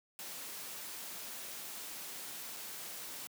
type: noise with dropouts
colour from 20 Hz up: white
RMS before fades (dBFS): -45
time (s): 0.19-3.27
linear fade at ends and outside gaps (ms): 0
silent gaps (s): 2.565-2.569
effects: high-pass 150 Hz 12 dB/octave